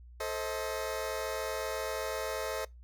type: chord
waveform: sawtooth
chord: A diminished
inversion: none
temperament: just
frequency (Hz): 440 / 528 / 633.6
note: A4 / C5 / Eb5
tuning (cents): 0 / +16 / +31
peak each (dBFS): -34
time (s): 0.2-2.65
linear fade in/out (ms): 5
effects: noise-tail reverb RT60 0.2 s tail -23 dB re dry + added 60 Hz sine -49 dBFS peak until 2.83 s